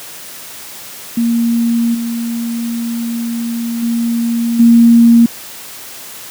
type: tone with level steps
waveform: sine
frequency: 233.1 Hz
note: A#3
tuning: in tune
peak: -10 / -16 / -12 / -3 dBFS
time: 1.17-5.26 s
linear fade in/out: 5 ms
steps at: 1.94 / 3.82 / 4.59 s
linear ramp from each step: 10 ms
effects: white hiss -31 dBFS RMS until 6.3 s + high-pass 100 Hz 12 dB/octave